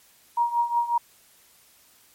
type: tone with tremolo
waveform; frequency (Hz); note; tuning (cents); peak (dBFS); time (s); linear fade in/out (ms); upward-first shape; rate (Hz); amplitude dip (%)
sine; 946; A#5; +25; -17; 0.37-0.98; 5; triangle; 5.5; 85
effects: white hiss -57 dBFS RMS until 2.14 s + MP3 64 kbps